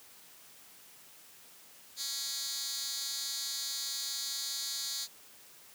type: tone with high-pass filter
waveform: 10% pulse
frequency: 275.2 Hz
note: C#4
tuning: 12 cents flat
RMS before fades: -37 dBFS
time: 1.96-5.08 s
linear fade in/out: 50 ms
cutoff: 4800 Hz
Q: 2.4
effects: white hiss -56 dBFS RMS until 5.74 s + high-pass 100 Hz 12 dB/octave